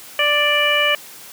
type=harmonic tone; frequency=588 Hz; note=D5; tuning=2 cents sharp; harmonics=1 / 2 / 3 / 4 / 5; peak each=-21 / -23 / -21 / -19 / -19 dBFS; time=0.19-0.95 s; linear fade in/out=2 ms; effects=white hiss -39 dBFS RMS until 1.32 s + high-pass 100 Hz 12 dB/octave